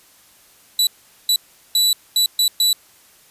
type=tone bursts at uneven times; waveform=sawtooth; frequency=3951 Hz; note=B7; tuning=in tune; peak=-10 dBFS; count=6; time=0.79-0.87 / 1.29-1.36 / 1.75-1.93 / 2.16-2.26 / 2.39-2.48 / 2.6-2.73 s; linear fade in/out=2 ms; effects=white hiss -51 dBFS RMS until 3.3 s + resampled to 32000 Hz